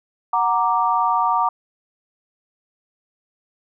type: chord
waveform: sine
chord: Gb augmented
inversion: none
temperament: equal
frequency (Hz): 740 / 932.3 / 1174.7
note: Gb5 / Bb5 / D6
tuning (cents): 0 / 0 / 0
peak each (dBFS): -22 / -19 / -20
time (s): 0.33-1.49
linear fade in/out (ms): 5
effects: none